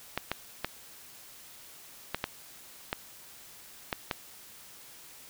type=clicks; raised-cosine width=0.3 ms; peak=-13 dBFS; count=8; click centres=0.176 / 0.316 / 0.646 / 2.146 / 2.241 / 2.929 / 3.928 / 4.112 s; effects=white hiss -51 dBFS RMS until 5.29 s